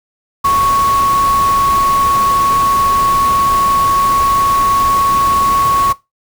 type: tone in noise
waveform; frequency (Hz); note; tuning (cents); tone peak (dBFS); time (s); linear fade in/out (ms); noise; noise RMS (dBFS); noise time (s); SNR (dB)
sine; 1108.7; C#6; 0; -9; 0.44-5.93; 10; pink; -23; 0.44-5.93; +11
effects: noise-tail reverb RT60 0.2 s tail -18 dB re dry